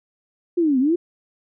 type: linear two-way sweep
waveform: sine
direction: down then up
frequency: 359.4 to 246.9 to 359.4 Hz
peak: -15 dBFS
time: 0.57-0.96 s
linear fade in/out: 10 ms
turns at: 0.79 s
effects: none